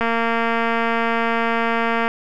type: click train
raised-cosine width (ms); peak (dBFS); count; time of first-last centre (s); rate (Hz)
0.5; -6; 477; 0.01-2.08; 230
effects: none